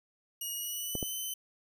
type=tone with pitch glide; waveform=5% pulse; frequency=2883 to 3047 Hz; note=F#7 to G7; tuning=-46 to -50 cents; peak=-27 dBFS; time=0.41-1.34 s; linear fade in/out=5 ms; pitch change=+96 cents; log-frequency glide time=0.55-1.13 s
type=clicks; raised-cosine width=2 ms; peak=-21 dBFS; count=2; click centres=0.953 / 1.028 s
effects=none